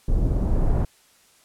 brown noise with low-pass filter sweep, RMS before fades -20 dBFS, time 0.08-0.85 s, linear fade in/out 5 ms, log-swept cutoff 440 to 990 Hz, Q 0.8, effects white hiss -57 dBFS RMS until 1.44 s + low-pass 11000 Hz 12 dB/octave

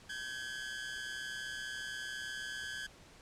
sawtooth tone pair together, 1547.6 / 1676 Hz, G6 / G#6, -23 / +15 cents, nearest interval minor second, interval 138 cents, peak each -39 / -39 dBFS, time 0.09-2.87 s, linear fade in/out 10 ms, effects pink hiss -58 dBFS RMS until 3.21 s + low-pass 8000 Hz 12 dB/octave

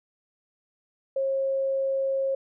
sine tone, 540 Hz, C#5, 45 cents flat, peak -23 dBFS, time 1.16-2.35 s, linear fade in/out 5 ms, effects none

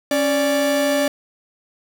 45% pulse tone pair together, 275.9 / 584.6 Hz, C#4 / D5, -8 / -8 cents, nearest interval octave + minor second, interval 1300 cents, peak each -21 / -18 dBFS, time 0.11-1.08 s, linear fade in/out 2 ms, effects none

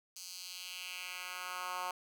10% pulse tone with high-pass filter sweep, 181.5 Hz, F#3, 33 cents flat, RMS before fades -43 dBFS, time 0.16-1.91 s, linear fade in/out 2 ms, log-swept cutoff 5500 to 920 Hz, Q 1.9, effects none

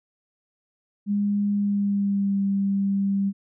sine tone with pitch glide, 203.8 to 197.43 Hz, G#3 to G3, -32 to +13 cents, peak -20 dBFS, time 1.06-3.33 s, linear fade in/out 50 ms, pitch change -55 cents, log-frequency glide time 1.53-2.41 s, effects none

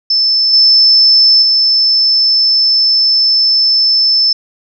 sine tone with level steps, 5274 Hz, E8, in tune, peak -8 / -4 / -7 dBFS, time 0.1-4.33 s, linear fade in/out 5 ms, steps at 0.53 / 1.42 s, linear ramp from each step 5 ms, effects none

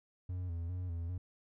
triangle tone with vibrato, 87.4 Hz, F2, 2 cents sharp, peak -34 dBFS, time 0.29-1.18 s, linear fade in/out 5 ms, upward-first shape square, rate 2.5 Hz, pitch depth 62 cents each way, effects none

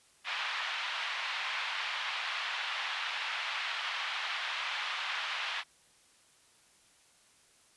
white band-pass noise, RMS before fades -36 dBFS, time 0.24-5.64 s, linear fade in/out 50 ms, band 850 to 3400 Hz, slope 24 dB/octave, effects white hiss -64 dBFS RMS until 7.76 s + resampled to 24000 Hz

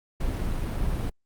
brown noise, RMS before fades -27 dBFS, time 0.2-1.1 s, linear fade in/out 10 ms, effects Opus 48 kbps

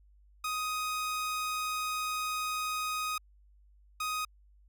sawtooth tone pair in turn, 1251 / 1251 Hz, D#6 / D#6, +9 / +9 cents, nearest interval unison, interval 0 cents, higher neither, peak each -28 dBFS, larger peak neither, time 0.44-3.18 / 4-4.25 s, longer first, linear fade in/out 5 ms, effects added 50 Hz sine -58 dBFS peak until 4.68 s

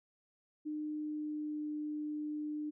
sine tone with pitch glide, 303.3 to 300.7 Hz, D#4 to D4, -44 to +41 cents, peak -36 dBFS, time 0.65-2.71 s, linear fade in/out 20 ms, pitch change -15 cents, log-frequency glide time 0.93-1.71 s, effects none

